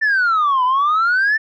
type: exponential two-way sweep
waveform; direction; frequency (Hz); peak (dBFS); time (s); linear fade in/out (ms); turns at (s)
sine; down then up; 1797 to 987.8 to 1797; -11; 0.01-1.38; 20; 0.64
effects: tanh soft clip ceiling -11 dBFS